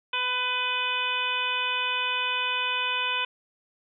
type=harmonic tone; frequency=500 Hz; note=B4; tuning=21 cents sharp; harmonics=1 / 2 / 3 / 4 / 5 / 6 / 7; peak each=-41 / -31 / -33 / -41 / -29 / -31 / -34 dBFS; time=0.13-3.25 s; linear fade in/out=5 ms; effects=none